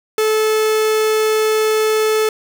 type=tone; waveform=45% pulse; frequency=434.3 Hz; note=A4; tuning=23 cents flat; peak=-13 dBFS; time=0.18-2.29 s; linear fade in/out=2 ms; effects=none